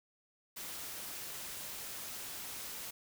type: noise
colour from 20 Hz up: white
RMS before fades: -44 dBFS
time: 0.56-2.91 s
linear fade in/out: 10 ms
effects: none